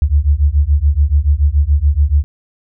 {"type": "beating tone pair", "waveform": "sine", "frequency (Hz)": [69.3, 76.3], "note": ["C#2", "D#2"], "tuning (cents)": [0, -33], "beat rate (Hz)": 7, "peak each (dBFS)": -12, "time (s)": [0.02, 2.24], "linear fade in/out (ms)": 0, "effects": []}